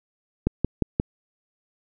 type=click train; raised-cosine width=3 ms; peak=-7 dBFS; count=4; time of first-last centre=0.47-0.999 s; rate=5.67 Hz; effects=none